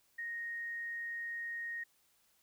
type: tone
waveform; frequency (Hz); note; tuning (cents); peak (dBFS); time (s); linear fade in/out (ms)
sine; 1864.7; A#6; 0; -38; 0.18-1.84; 10
effects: white hiss -72 dBFS RMS until 2.42 s